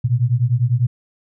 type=beating tone pair; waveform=sine; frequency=116.54 / 126.54 Hz; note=A#2 / B2; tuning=0 / +43 cents; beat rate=10 Hz; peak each=-17 dBFS; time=0.04-0.87 s; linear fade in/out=10 ms; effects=none